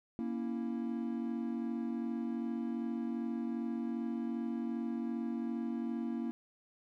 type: chord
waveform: triangle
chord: A# diminished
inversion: none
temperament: equal with one note detuned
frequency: 234.6 / 277.2 / 329.6 Hz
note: A#3 / C#4 / E4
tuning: +11 / 0 / 0 cents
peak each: -34 / -40 / -39 dBFS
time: 0.19-6.31 s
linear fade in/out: 0 ms
effects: none